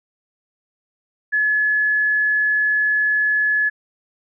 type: tone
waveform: sine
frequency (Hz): 1707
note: G#6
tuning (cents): +47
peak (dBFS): -15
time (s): 1.32-3.7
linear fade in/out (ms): 20
effects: none